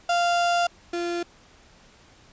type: tone pair in turn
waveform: 35% pulse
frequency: 695 / 345.7 Hz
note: F5 / F4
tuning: -9 / -18 cents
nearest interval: octave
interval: 1209 cents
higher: first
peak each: -18 / -24 dBFS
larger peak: first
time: 0.09-0.67 / 0.93-1.23 s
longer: first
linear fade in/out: 5 ms
effects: pink hiss -54 dBFS RMS until 2.32 s + resampled to 16000 Hz